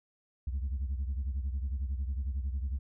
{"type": "beating tone pair", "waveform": "sine", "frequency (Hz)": [65.41, 76.41], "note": ["C2", "D#2"], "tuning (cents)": [0, -31], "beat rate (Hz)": 11, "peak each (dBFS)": [-30, -35], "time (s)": [0.47, 2.79], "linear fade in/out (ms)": 5, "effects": ["tanh soft clip ceiling -28 dBFS"]}